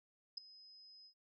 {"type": "tone with ADSR envelope", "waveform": "sine", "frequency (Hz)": 5060, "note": "D#8", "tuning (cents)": 28, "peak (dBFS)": -36, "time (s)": [0.37, 1.14], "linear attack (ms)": 9, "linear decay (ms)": 4, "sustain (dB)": -21, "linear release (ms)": 82, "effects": []}